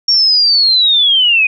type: linear sweep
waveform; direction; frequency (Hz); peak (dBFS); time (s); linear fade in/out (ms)
sine; down; 5560 to 2457; -7; 0.08-1.47; 5
effects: none